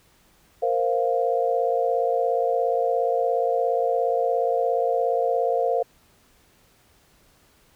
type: chord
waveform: sine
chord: Bb suspended second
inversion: none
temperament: equal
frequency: 466.2 / 523.3 / 698.5 Hz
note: Bb4 / C5 / F5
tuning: 0 / 0 / 0 cents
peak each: -24 dBFS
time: 0.62-5.83 s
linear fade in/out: 10 ms
effects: pink hiss -59 dBFS RMS until 7.75 s